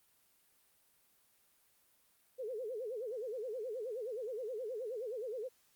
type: tone with vibrato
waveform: sine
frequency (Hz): 468.2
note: A#4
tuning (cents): +8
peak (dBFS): -38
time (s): 2.38-5.49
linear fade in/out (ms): 20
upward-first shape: sine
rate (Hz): 9.5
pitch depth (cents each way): 210
effects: white hiss -71 dBFS RMS until 5.75 s + Opus 32 kbps